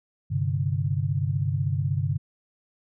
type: chord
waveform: sine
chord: G suspended fourth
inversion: none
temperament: equal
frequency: 98 / 130.81 / 146.83 Hz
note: G2 / C3 / D3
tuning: 0 / 0 / 0 cents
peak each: -27 dBFS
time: 0.3-2.18 s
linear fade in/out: 20 ms
effects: none